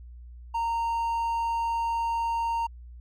triangle tone with hard clipping, 924 Hz, A#5, 16 cents flat, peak -26 dBFS, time 0.54-2.67 s, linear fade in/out 10 ms, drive 6 dB, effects added 60 Hz sine -42 dBFS peak until 3 s

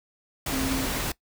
sine tone in noise, 265.8 Hz, C4, 27 cents sharp, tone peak -27 dBFS, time 0.52-0.86 s, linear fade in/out 5 ms, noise pink, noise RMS -29 dBFS, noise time 0.46-1.12 s, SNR -1 dB, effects noise-tail reverb RT60 0.1 s tail -20 dB re dry

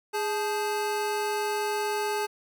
square tone cluster, 414.3 / 864 / 1571 Hz, G#4 / A5 / G6, -4 / -32 / +3 cents, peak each -30 / -31 / -38 dBFS, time 0.13-2.27 s, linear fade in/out 20 ms, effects none

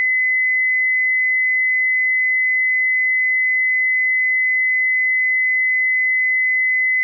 sine tone, 2026 Hz, B6, 44 cents sharp, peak -14 dBFS, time 0-7.03 s, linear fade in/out 0 ms, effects none

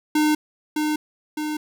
square tone with echo, 304.1 Hz, D#4, 40 cents flat, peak -17 dBFS, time 0.15-0.35 s, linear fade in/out 5 ms, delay 610 ms, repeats 2, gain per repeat -4 dB, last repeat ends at 1.57 s, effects none

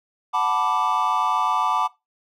triangle chord, B minor seventh, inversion second, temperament equal, 740 / 880 / 987.8 / 1174.7 Hz, F#5 / A5 / B5 / D6, 0 / 0 / 0 / 0 cents, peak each -25 / -23 / -23 / -21 dBFS, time 0.33-1.88 s, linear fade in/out 20 ms, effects noise-tail reverb RT60 0.2 s tail -19 dB re dry

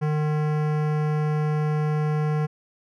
sine tone with hard clipping, 151.9 Hz, D#3, 41 cents flat, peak -23 dBFS, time 0.01-2.47 s, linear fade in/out 20 ms, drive 18 dB, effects none

